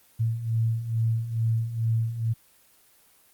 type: beating tone pair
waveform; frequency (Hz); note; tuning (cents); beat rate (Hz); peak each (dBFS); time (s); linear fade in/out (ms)
sine; 112 / 114.3; A2 / A#2; +31 / -34; 2.3; -29 / -24; 0.19-2.34; 20
effects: white hiss -59 dBFS RMS until 3.33 s + Opus 24 kbps